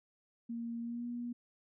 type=tone with pitch glide; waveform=sine; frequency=233.1 to 240.2 Hz; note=A#3 to B3; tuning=0 to -48 cents; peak=-37 dBFS; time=0.49-1.33 s; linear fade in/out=10 ms; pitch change=+52 cents; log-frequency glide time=0.81-1.06 s; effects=none